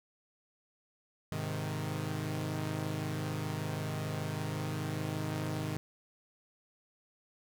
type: chord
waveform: sawtooth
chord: Ab major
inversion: none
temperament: equal with one note detuned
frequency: 103.83 / 130.36 / 155.56 Hz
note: Ab2 / C3 / Eb3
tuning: 0 / -6 / 0 cents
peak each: -35 / -36 / -33 dBFS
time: 1.32-5.77 s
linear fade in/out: 0 ms
effects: none